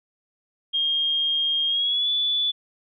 sine tone with pitch glide, 3228 to 3460 Hz, G#7 to A7, -50 to -30 cents, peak -20 dBFS, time 0.73-2.52 s, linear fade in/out 20 ms, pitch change +120 cents, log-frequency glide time 1.67-2.1 s, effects none

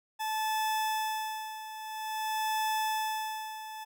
40% pulse tone with tremolo, 870 Hz, A5, 20 cents flat, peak -27 dBFS, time 0.19-3.85 s, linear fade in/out 20 ms, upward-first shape sine, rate 0.5 Hz, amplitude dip 75%, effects none

